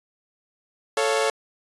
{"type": "chord", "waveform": "sawtooth", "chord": "A augmented", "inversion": "none", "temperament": "equal", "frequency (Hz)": [440, 554.4, 698.5], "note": ["A4", "C#5", "E#5"], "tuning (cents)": [0, 0, 0], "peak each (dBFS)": [-19, -20, -25], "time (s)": [0.97, 1.3], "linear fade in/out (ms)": 2, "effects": ["resampled to 24000 Hz"]}